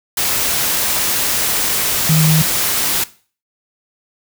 sine tone in noise, 157.5 Hz, D#3, 21 cents sharp, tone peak -10 dBFS, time 2.09-2.42 s, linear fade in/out 5 ms, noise white, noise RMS -17 dBFS, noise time 0.17-3.04 s, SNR +4 dB, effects noise-tail reverb RT60 0.4 s tail -18 dB re dry

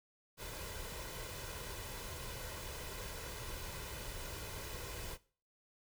pink noise with comb filter, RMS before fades -45 dBFS, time 0.37-5.18 s, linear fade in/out 50 ms, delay 2 ms, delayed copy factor +0.55, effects noise-tail reverb RT60 0.4 s tail -19 dB re dry

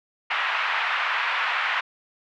pink band-pass noise, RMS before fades -25 dBFS, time 0.3-1.81 s, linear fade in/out 10 ms, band 980 to 2800 Hz, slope 24 dB/octave, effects none

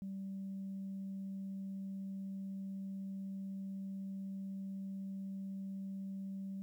sine tone, 194 Hz, G3, 18 cents flat, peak -39 dBFS, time 0.02-6.62 s, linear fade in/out 0 ms, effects tanh soft clip ceiling -37 dBFS + 12-bit

